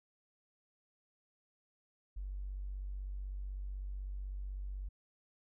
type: tone with tanh clipping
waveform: triangle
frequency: 48 Hz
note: G1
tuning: 36 cents flat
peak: -38 dBFS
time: 2.16-4.89 s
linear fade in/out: 10 ms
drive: 2 dB
effects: none